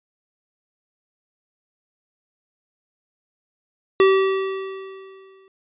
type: tone with exponential decay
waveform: square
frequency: 385 Hz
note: G4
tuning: 31 cents flat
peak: -11 dBFS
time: 4-5.48 s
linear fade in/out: 1 ms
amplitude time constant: 320 ms
effects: resampled to 8000 Hz